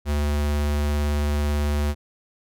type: tone with vibrato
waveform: square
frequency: 73.42 Hz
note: D2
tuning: in tune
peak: -21 dBFS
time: 0.05-1.95 s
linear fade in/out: 50 ms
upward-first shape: triangle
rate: 18 Hz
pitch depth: 12 cents each way
effects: none